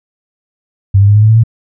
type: tone with pitch steps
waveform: sine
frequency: 98 / 100.52 / 103.11 / 105.76 / 108.49 / 111.28 / 114.14 Hz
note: G2 / G2 / G#2 / G#2 / A2 / A2 / A#2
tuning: 0 / +44 / -12 / +32 / -24 / +20 / -36 cents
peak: -3 dBFS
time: 0.94-1.437 s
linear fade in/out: 10 ms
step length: 71 ms
effects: none